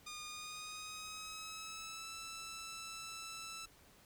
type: tone with pitch glide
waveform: 10% pulse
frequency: 1220 to 1322.8 Hz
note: D#6 to E6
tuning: -34 to +6 cents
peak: -37 dBFS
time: 0.06-3.66 s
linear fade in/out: 10 ms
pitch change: +140 cents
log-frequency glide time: 0.25-2.14 s
effects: pink hiss -64 dBFS RMS until 4.05 s